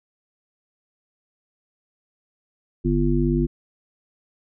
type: harmonic tone with a mistuned harmonic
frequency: 49 Hz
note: G1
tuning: in tune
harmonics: 1 / 3 / 5 / 7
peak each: -23 / -23 / -23 / -23 dBFS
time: 2.84-3.47 s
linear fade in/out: 20 ms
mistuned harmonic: 1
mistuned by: -20 cents
effects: none